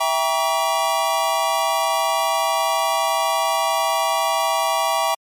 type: chord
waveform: square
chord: E diminished seventh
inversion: none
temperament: just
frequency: 659.3 / 791.1 / 949.3 / 1139.2 Hz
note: E5 / G5 / Bb5 / Db6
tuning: 0 / +16 / +31 / +47 cents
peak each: -24 dBFS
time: 0-5.15 s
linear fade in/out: 10 ms
effects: MP3 64 kbps